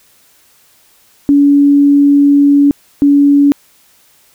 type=tone bursts at uneven times; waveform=sine; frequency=284.5 Hz; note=C#4; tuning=45 cents sharp; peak=-4 dBFS; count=2; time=1.29-2.71 / 3.02-3.52 s; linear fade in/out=0 ms; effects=white hiss -49 dBFS RMS until 4.34 s